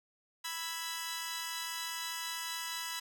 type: chord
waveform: 10% pulse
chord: E major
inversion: second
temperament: equal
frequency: 987.8 / 1318.5 / 1661.2 Hz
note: B5 / E6 / G#6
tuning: 0 / 0 / 0 cents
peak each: -31 / -36 / -34 dBFS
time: 0.44-3 s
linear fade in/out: 10 ms
effects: none